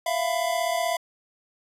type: tone cluster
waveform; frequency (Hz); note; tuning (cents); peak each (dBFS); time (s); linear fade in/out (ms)
square; 666 / 702 / 999; E5 / F5 / B5; +18 / +9 / +20; -27 / -28 / -33; 0.06-0.97; 5
effects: resampled to 32000 Hz